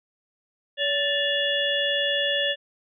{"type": "harmonic tone with a mistuned harmonic", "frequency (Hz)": 569, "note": "C#5", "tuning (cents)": 45, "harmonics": [1, 3, 5, 6], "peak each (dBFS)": [-27, -27, -27, -27], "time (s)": [0.77, 2.56], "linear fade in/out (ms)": 50, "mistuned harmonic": 3, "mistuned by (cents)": 55, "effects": []}